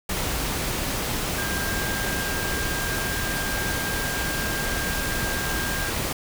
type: tone in noise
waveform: sine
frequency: 1600 Hz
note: G6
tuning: 35 cents sharp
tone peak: -30 dBFS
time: 1.38-5.9 s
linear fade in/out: 5 ms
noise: pink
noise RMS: -27 dBFS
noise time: 0.09-6.13 s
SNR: -6 dB
effects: none